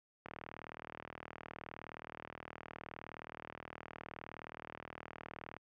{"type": "click train", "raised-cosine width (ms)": 0.5, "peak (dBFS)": -30, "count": 209, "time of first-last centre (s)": [0.26, 5.566], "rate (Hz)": 39.2, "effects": ["high-pass 80 Hz 12 dB/octave"]}